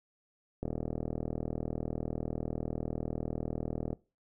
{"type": "click train", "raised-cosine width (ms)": 2, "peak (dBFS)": -21, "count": 133, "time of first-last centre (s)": [0.63, 3.93], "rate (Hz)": 40, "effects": ["noise-tail reverb RT60 0.3 s tail -20 dB re dry"]}